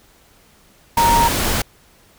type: tone in noise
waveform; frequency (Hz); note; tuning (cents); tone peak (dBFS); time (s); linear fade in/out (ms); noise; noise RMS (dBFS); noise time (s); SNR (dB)
sine; 932.3; A#5; 0; -12; 0.97-1.28; 5; pink; -19; 0.97-1.62; +4
effects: pink hiss -52 dBFS RMS until 2.18 s